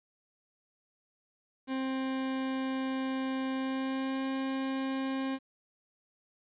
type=tone with pitch glide; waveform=40% pulse; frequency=263.8 to 266.9 Hz; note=C4 to C4; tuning=+14 to +35 cents; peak=-30 dBFS; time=1.67-5.39 s; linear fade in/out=50 ms; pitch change=+21 cents; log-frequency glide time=3.54-4.26 s; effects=resampled to 8000 Hz + 10-bit